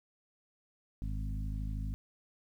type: harmonic tone with a mistuned harmonic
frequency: 51.91 Hz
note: G#1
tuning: in tune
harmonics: 1 / 2 / 3 / 4 / 5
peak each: -35 / -41 / -45 / -47 / -49 dBFS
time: 1.02-1.94 s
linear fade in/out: 0 ms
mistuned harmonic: 1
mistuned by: -54 cents
effects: 11-bit